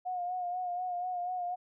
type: tone with vibrato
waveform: sine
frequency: 720 Hz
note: F#5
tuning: 47 cents flat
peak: -32 dBFS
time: 0.05-1.56 s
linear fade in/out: 20 ms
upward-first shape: sine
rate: 4.1 Hz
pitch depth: 39 cents each way
effects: none